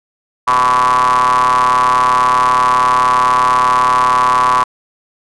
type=ring-modulated tone; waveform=square; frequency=61.9 Hz; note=B1; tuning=5 cents sharp; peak=-7 dBFS; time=0.47-4.64 s; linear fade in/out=10 ms; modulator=1070 Hz; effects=resampled to 24000 Hz